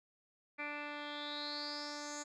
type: tone with low-pass filter sweep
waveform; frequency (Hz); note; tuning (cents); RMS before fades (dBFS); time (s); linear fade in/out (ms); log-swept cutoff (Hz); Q
10% pulse; 293.7; D4; 0; -43; 0.58-2.24; 20; 2300 to 6900; 9.4
effects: none